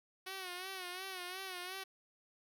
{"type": "tone with vibrato", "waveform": "5% pulse", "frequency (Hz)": 370, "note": "F#4", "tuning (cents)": 0, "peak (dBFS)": -31, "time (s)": [0.26, 1.84], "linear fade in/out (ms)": 10, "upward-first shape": "sine", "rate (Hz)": 2.8, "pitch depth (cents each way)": 73, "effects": []}